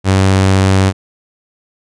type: tone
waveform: sawtooth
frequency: 95.8 Hz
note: G2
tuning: 39 cents flat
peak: -4 dBFS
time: 0.04-0.93 s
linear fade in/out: 50 ms
effects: resampled to 22050 Hz